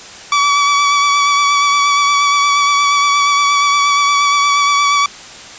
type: tone with vibrato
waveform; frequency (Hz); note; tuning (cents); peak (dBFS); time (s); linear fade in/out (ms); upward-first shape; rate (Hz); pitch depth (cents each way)
sawtooth; 1144; D6; -46; -6; 0.32-5.06; 2; sine; 8.5; 20
effects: white hiss -33 dBFS RMS until 5.58 s + resampled to 16000 Hz